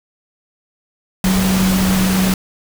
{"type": "tone in noise", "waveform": "sine", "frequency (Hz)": 188.3, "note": "F#3", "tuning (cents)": 31, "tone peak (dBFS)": -13, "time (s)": [1.24, 2.34], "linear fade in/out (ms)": 2, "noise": "pink", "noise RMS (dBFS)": -20, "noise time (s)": [1.24, 2.34], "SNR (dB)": 4, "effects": []}